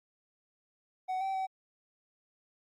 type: tone with pitch steps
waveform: triangle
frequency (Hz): 747 / 772 / 762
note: F#5 / G5 / G5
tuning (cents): +16 / -27 / -49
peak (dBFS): -29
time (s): 1.08-1.47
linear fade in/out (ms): 20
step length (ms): 130
effects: Opus 48 kbps